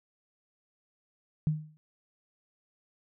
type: tone with exponential decay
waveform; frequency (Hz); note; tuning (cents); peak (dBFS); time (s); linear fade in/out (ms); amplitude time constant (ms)
sine; 154; D#3; -17; -21; 1.47-1.77; 0; 64
effects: none